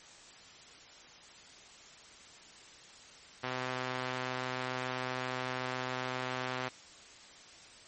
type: tone with band-pass filter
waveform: sawtooth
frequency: 127.6 Hz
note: C3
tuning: 43 cents flat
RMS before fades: -37 dBFS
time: 3.43-6.69 s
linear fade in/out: 10 ms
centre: 1600 Hz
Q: 0.65
effects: white hiss -54 dBFS RMS until 7.87 s + MP3 32 kbps